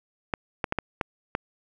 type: clicks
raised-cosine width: 0.5 ms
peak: -10 dBFS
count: 6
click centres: 0.338 / 0.642 / 0.724 / 0.787 / 1.012 / 1.351 s
effects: none